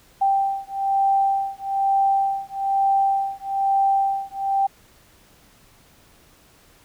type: beating tone pair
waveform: sine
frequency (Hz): 784 / 785.1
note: G5 / G5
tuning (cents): 0 / +2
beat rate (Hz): 1.1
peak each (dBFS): -21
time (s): 0.21-4.67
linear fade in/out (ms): 10
effects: pink hiss -54 dBFS RMS until 6.84 s